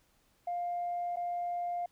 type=tone with dropouts; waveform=sine; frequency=702 Hz; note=F5; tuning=9 cents sharp; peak=-31 dBFS; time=0.47-1.86 s; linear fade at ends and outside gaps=5 ms; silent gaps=1.16-1.168 s; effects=tanh soft clip ceiling -28 dBFS + pink hiss -70 dBFS RMS until 1.91 s